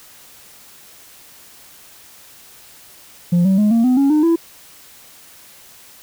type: tone with pitch steps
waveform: sine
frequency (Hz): 174.5 / 191.4 / 209.9 / 230.3 / 252.5 / 277 / 303.8 / 333.2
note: F3 / G3 / G#3 / A#3 / B3 / C#4 / D#4 / E4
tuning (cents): -1 / -41 / +19 / -21 / +39 / -1 / -41 / +19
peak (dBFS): -8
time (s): 3.32-4.36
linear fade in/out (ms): 10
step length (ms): 130
effects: tanh soft clip ceiling -10 dBFS + white hiss -44 dBFS RMS until 6.02 s